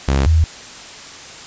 sawtooth / sine tone pair in turn, 68.2 / 80.45 Hz, C#2 / E2, -28 / -42 cents, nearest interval minor third, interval 286 cents, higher second, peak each -9 dBFS, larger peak neither, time 0.08-0.26 / 0.26-0.44 s, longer neither, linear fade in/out 0 ms, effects white hiss -35 dBFS RMS until 1.46 s + resampled to 16000 Hz

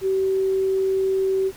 sine tone, 383.1 Hz, G4, 40 cents flat, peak -18 dBFS, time 0.01-1.52 s, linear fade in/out 50 ms, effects pink hiss -45 dBFS RMS until 1.56 s

